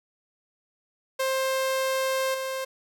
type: tone with level steps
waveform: sawtooth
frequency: 528 Hz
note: C5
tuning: 16 cents sharp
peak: -20 / -25 dBFS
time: 1.19-2.65 s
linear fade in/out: 10 ms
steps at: 2.34 s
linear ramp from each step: 5 ms
effects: none